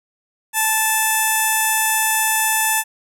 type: tone with notch filter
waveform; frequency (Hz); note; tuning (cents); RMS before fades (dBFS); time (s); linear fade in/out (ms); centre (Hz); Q
5% pulse; 876; A5; -8; -18; 0.53-2.84; 50; 4500; 0.7
effects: none